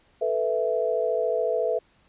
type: chord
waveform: sine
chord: A suspended second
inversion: none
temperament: equal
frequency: 440 / 493.9 / 659.3 Hz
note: A4 / B4 / E5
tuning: 0 / 0 / 0 cents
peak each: -27 / -26 / -26 dBFS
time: 0.21-1.79 s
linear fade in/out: 10 ms
effects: pink hiss -62 dBFS RMS until 2.08 s + resampled to 8000 Hz